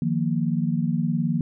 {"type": "chord", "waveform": "sine", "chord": "Eb suspended second", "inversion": "none", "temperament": "just", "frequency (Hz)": [155.56, 175.01, 233.3], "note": ["Eb3", "F3", "Bb3"], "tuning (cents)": [0, 4, 2], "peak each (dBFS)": -25, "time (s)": [0.02, 1.41], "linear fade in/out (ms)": 2, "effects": []}